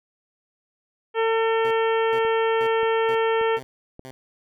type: harmonic tone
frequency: 450 Hz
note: A4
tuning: 39 cents sharp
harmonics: 1 / 2 / 3 / 4 / 5 / 6 / 7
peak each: -20 / -26 / -30 / -32 / -34 / -36 / -37 dBFS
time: 1.14-3.6 s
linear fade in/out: 50 ms
type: tone bursts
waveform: 10% pulse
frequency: 130.81 Hz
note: C3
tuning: in tune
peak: -29 dBFS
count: 6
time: 1.65-4.11 s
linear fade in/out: 0 ms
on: 60 ms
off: 420 ms
type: click train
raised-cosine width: 2 ms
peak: -27 dBFS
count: 4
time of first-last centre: 2.25-3.994 s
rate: 1.72 Hz
effects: none